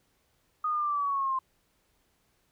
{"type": "linear sweep", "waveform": "sine", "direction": "down", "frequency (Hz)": [1244.5, 1044], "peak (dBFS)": -26, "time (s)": [0.64, 1.39], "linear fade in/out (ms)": 5, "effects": ["pink hiss -71 dBFS RMS until 2.51 s"]}